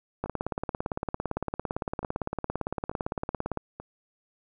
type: two click trains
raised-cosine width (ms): 1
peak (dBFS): -24 / -15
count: 5 / 60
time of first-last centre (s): 0.26-3.8 / 0.24-3.573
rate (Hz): 1.13 / 17.7
effects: none